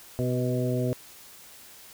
harmonic tone with a mistuned harmonic, 125.5 Hz, B2, 28 cents sharp, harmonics 1 / 2 / 3 / 4 / 5, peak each -27 / -30 / -32 / -33 / -34 dBFS, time 0.19-0.93 s, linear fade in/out 0 ms, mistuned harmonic 4, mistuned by -26 cents, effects white hiss -49 dBFS RMS until 1.93 s

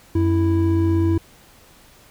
triangle tone pair together, 91.32 / 329.6 Hz, F#2 / E4, -22 / 0 cents, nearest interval octave + minor seventh, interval 2222 cents, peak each -16 dBFS, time 0.15-1.18 s, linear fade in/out 5 ms, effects pink hiss -50 dBFS RMS until 2.1 s

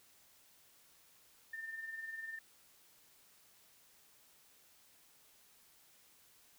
sine tone with tremolo, 1800 Hz, A6, 39 cents sharp, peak -40 dBFS, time 1.53-2.39 s, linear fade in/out 5 ms, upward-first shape sine, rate 20 Hz, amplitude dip 55%, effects white hiss -66 dBFS RMS until 6.58 s

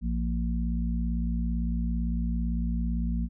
harmonic tone, 57.8 Hz, A#1, 14 cents flat, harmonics 1 / 3 / 4, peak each -27 / -32 / -33 dBFS, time 0.01-3.29 s, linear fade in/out 50 ms, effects none

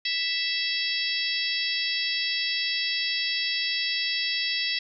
harmonic tone with a mistuned harmonic, 659.3 Hz, E5, in tune, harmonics 3 / 4 / 5 / 6 / 7 / 8, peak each -32 / -32 / -32 / -32 / -32 / -32 dBFS, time 0.05-4.79 s, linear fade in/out 5 ms, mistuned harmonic 6, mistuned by -18 cents, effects none

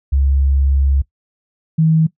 sine tone pair in turn, 68.6 / 159.71 Hz, C#2 / D#3, -17 / +46 cents, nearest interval octave + minor third, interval 1463 cents, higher second, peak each -11 / -9 dBFS, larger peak second, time 0.12-1.02 / 1.78-2.07 s, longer first, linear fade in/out 10 ms, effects noise-tail reverb RT60 0.1 s tail -19 dB re dry

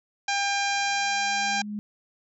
harmonic tone, 800 Hz, G5, 35 cents sharp, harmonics 1 / 2 / 3 / 4 / 5 / 6 / 7 / 8 / 9, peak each -27 / -30 / -30 / -37 / -35 / -38 / -35 / -38 / -41 dBFS, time 0.28-1.62 s, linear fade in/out 5 ms
sine tone with exponential growth, 208.6 Hz, G#3, 8 cents sharp, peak -28 dBFS, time 0.68-1.79 s, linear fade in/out 0 ms, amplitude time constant 240 ms
effects none

